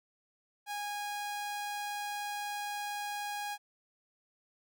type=tone; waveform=sawtooth; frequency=823 Hz; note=G#5; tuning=16 cents flat; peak=-32 dBFS; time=0.66-3.58 s; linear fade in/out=50 ms; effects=none